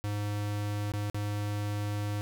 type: tone with dropouts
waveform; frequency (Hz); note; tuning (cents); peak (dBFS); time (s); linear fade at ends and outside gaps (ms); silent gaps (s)
square; 103.5; G#2; -5; -31; 0.04-2.21; 0; 0.919-0.937 / 1.099-1.145
effects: none

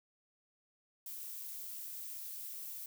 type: noise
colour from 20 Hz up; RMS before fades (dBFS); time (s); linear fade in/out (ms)
violet; -45; 1.06-2.86; 2
effects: none

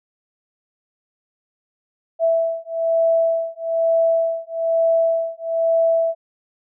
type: beating tone pair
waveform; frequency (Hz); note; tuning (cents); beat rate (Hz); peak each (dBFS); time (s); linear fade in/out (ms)
sine; 659.3 / 660.4; E5 / E5; 0 / +3; 1.1; -19; 2.19-6.15; 50
effects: none

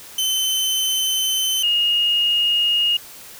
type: tone pair in turn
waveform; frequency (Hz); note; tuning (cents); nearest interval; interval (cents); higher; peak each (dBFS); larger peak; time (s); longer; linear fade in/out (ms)
sawtooth / sine; 3063 / 2857; G7 / F7; -41 / +39; minor second; 120; first; -15; neither; 0.18-1.63 / 1.63-2.97; first; 5
effects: white hiss -40 dBFS RMS until 3.39 s

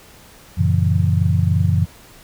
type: chord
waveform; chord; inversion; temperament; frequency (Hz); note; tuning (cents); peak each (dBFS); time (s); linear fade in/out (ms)
sine; F# dominant seventh; none; just; 92.5 / 115.62 / 138.75 / 166.5; F#2 / A#2 / C#3 / E3; 0 / -14 / +2 / +18; -16 / -21 / -21 / -20; 0.57-1.86; 20
effects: pink hiss -45 dBFS RMS until 2.23 s

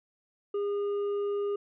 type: tone with hard clipping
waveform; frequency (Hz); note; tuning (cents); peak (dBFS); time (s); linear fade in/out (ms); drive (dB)
sine; 406.4; G#4; -38; -29; 0.54-1.56; 5; 4
effects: resampled to 8000 Hz

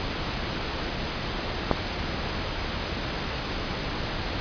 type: click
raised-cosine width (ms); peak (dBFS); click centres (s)
1; -5; 1.713
effects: pink hiss -30 dBFS RMS until 4.4 s + resampled to 11025 Hz

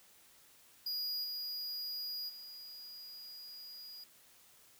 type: tone with level steps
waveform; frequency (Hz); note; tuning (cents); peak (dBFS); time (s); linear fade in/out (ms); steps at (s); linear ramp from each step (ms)
square; 4884; D#8; -33; -36 / -39 / -48; 0.86-4.04; 5; 1.23 / 2.28; 20
effects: white hiss -63 dBFS RMS until 4.79 s

